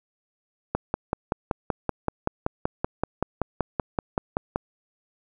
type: click train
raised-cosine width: 1 ms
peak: -9 dBFS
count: 21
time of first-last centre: 0.75-4.56 s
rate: 5.25 Hz
effects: none